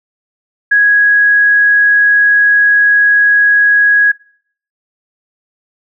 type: tone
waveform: sine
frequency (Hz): 1661.2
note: G#6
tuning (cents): 0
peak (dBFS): -5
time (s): 0.71-4.12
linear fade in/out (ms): 10
effects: noise-tail reverb RT60 0.6 s tail -24 dB re dry